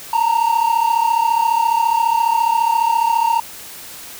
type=tone pair together; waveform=triangle; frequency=897.7 / 932.3 Hz; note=A5 / A#5; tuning=+34 / 0 cents; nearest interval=minor second; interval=66 cents; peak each=-16 / -13 dBFS; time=0.13-3.4 s; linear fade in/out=5 ms; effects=white hiss -35 dBFS RMS until 4.19 s